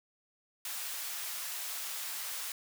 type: high-pass noise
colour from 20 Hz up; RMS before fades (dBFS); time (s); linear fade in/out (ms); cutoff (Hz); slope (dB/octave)
white; -39; 0.65-2.52; 2; 840; 12
effects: none